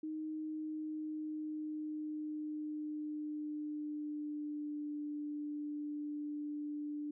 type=tone with pitch glide; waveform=sine; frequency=311.1 to 295.9 Hz; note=D#4 to D4; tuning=0 to +13 cents; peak=-38 dBFS; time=0.03-7.11 s; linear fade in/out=5 ms; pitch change=-87 cents; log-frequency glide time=0.27-4.96 s; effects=none